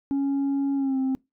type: tone with pitch glide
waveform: sine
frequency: 277.2 to 263.8 Hz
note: C#4 to C4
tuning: 0 to +14 cents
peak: -19 dBFS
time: 0.11-1.15 s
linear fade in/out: 0 ms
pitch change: -86 cents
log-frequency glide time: 0.75-0.98 s
effects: noise-tail reverb RT60 0.2 s tail -25 dB re dry + tanh soft clip ceiling -21 dBFS